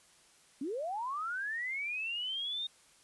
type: linear sweep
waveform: sine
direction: up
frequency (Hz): 246.9 to 3700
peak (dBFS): -34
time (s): 0.61-2.67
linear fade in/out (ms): 5
effects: white hiss -63 dBFS RMS until 3.03 s + resampled to 24000 Hz